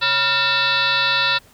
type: tone with frequency modulation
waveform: sine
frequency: 2648 Hz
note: E7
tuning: 7 cents sharp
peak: -15 dBFS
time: 0.01-1.39 s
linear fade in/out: 20 ms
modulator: 419 Hz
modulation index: 4
effects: pink hiss -51 dBFS RMS until 1.53 s